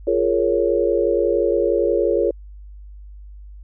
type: chord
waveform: sine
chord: Bb minor seventh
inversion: second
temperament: equal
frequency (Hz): 349.2 / 415.3 / 466.2 / 554.4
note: F4 / Ab4 / Bb4 / Db5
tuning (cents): 0 / 0 / 0 / 0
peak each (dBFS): -21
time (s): 0.07-2.31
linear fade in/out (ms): 5
effects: added 50 Hz sine -36 dBFS peak until 3.63 s